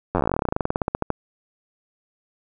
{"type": "slowing click train", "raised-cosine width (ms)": 1, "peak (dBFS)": -7, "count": 29, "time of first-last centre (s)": [0.15, 1.103], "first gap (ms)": 10, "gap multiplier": 1.08, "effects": []}